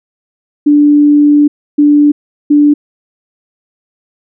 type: tone bursts at uneven times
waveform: sine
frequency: 293.2 Hz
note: D4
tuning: 3 cents flat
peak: -3 dBFS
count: 3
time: 0.66-1.48 / 1.78-2.12 / 2.5-2.74 s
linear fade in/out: 10 ms
effects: none